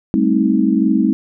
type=chord; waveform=sine; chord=A half-diminished seventh; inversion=third; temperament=just; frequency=198 / 220 / 264 / 316.8 Hz; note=G3 / A3 / C4 / Eb4; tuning=+18 / 0 / +16 / +31 cents; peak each=-17 dBFS; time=0.14-1.13 s; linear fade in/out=0 ms; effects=none